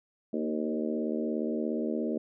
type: harmonic tone with a mistuned harmonic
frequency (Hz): 77.1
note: D#2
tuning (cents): -15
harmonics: 3 / 4 / 5 / 6 / 7 / 8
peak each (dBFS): -32 / -34 / -36 / -38 / -39 / -40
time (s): 0.33-2.18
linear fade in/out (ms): 5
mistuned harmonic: 5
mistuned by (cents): -17
effects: none